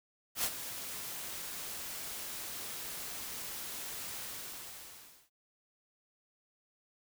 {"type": "noise with ADSR envelope", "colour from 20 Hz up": "white", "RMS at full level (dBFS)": -31, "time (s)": [0.35, 5.3], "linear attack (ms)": 89, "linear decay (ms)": 56, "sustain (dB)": -11, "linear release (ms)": 1100, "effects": []}